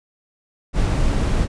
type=noise; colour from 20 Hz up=brown; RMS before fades=-18 dBFS; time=0.73-1.48 s; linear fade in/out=50 ms; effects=resampled to 22050 Hz